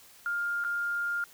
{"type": "tone with dropouts", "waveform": "sine", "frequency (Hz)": 1406, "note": "F6", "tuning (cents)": 11, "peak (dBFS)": -28, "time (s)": [0.26, 1.24], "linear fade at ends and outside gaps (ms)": 1, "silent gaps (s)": [0.64, 0.647], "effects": ["white hiss -55 dBFS RMS until 1.33 s"]}